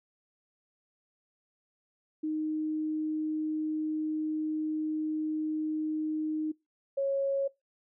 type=tone pair in turn; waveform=sine; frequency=310 / 550.1 Hz; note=D#4 / C#5; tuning=-6 / -13 cents; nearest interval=minor seventh; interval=993 cents; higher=second; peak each=-29 / -26 dBFS; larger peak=second; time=2.23-6.52 / 6.97-7.48 s; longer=first; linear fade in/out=10 ms; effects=noise-tail reverb RT60 0.2 s tail -22 dB re dry